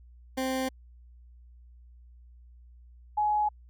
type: tone pair in turn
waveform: 20% pulse / sine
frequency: 261.6 / 841.4 Hz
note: C4 / G#5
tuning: 0 / +22 cents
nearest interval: octave + minor sixth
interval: 2022 cents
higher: second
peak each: -23 dBFS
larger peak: neither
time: 0.37-0.69 / 3.17-3.49 s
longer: neither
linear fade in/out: 10 ms
effects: added 60 Hz sine -50 dBFS peak until 3.69 s